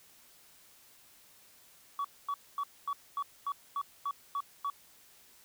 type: tone bursts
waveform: sine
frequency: 1132 Hz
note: C#6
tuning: 36 cents sharp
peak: -29 dBFS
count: 10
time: 1.99-4.7 s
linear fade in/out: 2 ms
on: 55 ms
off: 240 ms
effects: tanh soft clip ceiling -29 dBFS + white hiss -60 dBFS RMS until 5.44 s